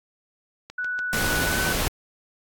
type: click train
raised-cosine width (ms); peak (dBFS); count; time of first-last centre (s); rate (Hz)
0.2; -21; 7; 0.7-1.572; 6.88
type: tone with pitch glide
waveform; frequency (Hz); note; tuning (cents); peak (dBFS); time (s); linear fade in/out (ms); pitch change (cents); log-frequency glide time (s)
sine; 1480 to 1511.1; F#6 to F#6; 0 to +36; -25; 0.78-1.73; 5; +36; 1.45-1.56
type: noise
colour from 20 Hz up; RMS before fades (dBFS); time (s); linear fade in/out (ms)
pink; -25; 1.13-1.88; 0
effects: AAC 64 kbps